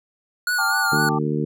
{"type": "tone with vibrato", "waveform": "square", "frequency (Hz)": 1438, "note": "F#6", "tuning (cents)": -50, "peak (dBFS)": -20, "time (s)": [0.47, 1.09], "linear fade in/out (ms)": 2, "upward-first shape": "sine", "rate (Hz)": 4, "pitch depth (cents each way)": 48}
{"type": "chord", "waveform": "sine", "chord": "G suspended second", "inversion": "none", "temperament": "equal", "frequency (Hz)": [784, 880, 1174.7], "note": ["G5", "A5", "D6"], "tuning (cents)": [0, 0, 0], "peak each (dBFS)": -27, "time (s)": [0.58, 1.19], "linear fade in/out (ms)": 10}
{"type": "harmonic tone", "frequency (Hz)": 75, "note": "D2", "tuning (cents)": 37, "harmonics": [2, 3, 4, 5, 6], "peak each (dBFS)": [-24, -26, -27, -28, -29], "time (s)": [0.92, 1.45], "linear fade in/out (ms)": 5}
{"effects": []}